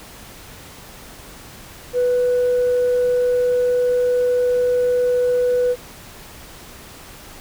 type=tone; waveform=sine; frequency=493.9 Hz; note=B4; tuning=in tune; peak=-13 dBFS; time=1.93-5.76 s; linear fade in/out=50 ms; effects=tanh soft clip ceiling -12 dBFS + pink hiss -40 dBFS RMS until 7.4 s